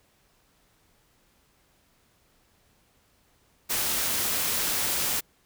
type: noise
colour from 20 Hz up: white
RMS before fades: -27 dBFS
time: 3.69-5.21 s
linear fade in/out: 20 ms
effects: pink hiss -65 dBFS RMS until 5.45 s